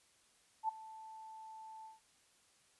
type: tone with ADSR envelope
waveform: sine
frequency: 880 Hz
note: A5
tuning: in tune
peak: -30 dBFS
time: 0.63-2 s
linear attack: 57 ms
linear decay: 8 ms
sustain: -19 dB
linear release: 150 ms
effects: white hiss -70 dBFS RMS until 2.79 s + resampled to 24000 Hz